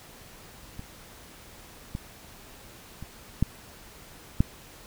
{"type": "clicks", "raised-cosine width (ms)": 5, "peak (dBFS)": [-25, -19, -26, -9, -7], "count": 5, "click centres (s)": [0.794, 1.951, 3.026, 3.426, 4.405], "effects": ["pink hiss -49 dBFS RMS until 4.86 s"]}